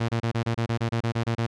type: tone bursts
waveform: sawtooth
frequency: 115.6 Hz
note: A#2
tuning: 14 cents flat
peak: -19 dBFS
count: 13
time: 0-1.467 s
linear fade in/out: 10 ms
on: 87 ms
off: 28 ms
effects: low-pass 5000 Hz 12 dB/octave